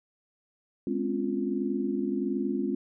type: chord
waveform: sine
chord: Db major seventh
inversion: second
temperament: equal with one note detuned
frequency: 207.7 / 255.8 / 277.2 / 349.2 Hz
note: Ab3 / C4 / Db4 / F4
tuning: 0 / -39 / 0 / 0 cents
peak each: -32 dBFS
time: 0.87-2.75 s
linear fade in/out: 2 ms
effects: none